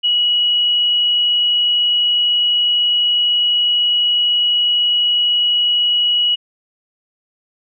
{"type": "tone", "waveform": "sine", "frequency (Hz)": 2918, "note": "F#7", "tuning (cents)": -25, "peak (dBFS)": -12, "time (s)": [0.03, 6.36], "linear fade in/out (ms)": 20, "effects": []}